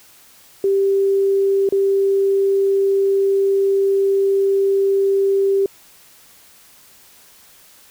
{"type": "tone with dropouts", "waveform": "sine", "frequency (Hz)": 392.5, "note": "G4", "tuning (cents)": 2, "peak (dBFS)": -13, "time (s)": [0.64, 5.66], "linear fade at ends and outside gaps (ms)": 2, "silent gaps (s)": [1.69, 1.723], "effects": ["white hiss -48 dBFS RMS until 7.9 s"]}